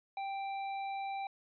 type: tone with hard clipping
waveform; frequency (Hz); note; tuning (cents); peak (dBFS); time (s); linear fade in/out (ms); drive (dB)
sine; 785; G5; +2; -38; 0.17-1.27; 2; 10
effects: resampled to 11025 Hz